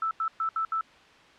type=tone bursts at uneven times; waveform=sine; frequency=1318.5 Hz; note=E6; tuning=in tune; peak=-25 dBFS; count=5; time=0.02-0.11 / 0.2-0.28 / 0.4-0.49 / 0.56-0.65 / 0.72-0.81 s; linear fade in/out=2 ms; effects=white hiss -54 dBFS RMS until 1.38 s + low-pass 3000 Hz 12 dB/octave